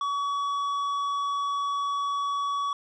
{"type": "tone with tanh clipping", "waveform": "sine", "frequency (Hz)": 1132, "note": "C#6", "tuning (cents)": 36, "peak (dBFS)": -27, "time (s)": [0.01, 2.73], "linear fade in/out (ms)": 2, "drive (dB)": 8, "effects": []}